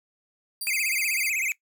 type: tone with tremolo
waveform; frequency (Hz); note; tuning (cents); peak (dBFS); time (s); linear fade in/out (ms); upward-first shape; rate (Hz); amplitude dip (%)
10% pulse; 4699; D8; 0; -22; 0.61-1.3; 2; sine; 17; 45
type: tone with vibrato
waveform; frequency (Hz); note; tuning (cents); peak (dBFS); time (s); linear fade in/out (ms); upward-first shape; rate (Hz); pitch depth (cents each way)
square; 2314; D7; -26; -25; 0.67-1.52; 0; sine; 16; 200
effects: noise-tail reverb RT60 0.1 s tail -20 dB re dry